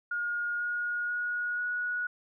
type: tone with pitch steps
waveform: sine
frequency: 1428 / 1438.8 / 1449.6 / 1460.5 Hz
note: F6 / F#6 / F#6 / F#6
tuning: +38 / -49 / -36 / -23 cents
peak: -29 dBFS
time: 0.11-2.07 s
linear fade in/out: 5 ms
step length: 490 ms
effects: none